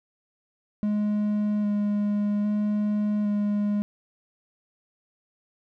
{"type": "tone with vibrato", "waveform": "triangle", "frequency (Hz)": 207.7, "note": "G#3", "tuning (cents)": 0, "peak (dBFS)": -20, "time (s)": [0.83, 3.82], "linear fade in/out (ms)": 0, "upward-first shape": "square", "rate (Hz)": 0.62, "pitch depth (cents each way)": 11, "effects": []}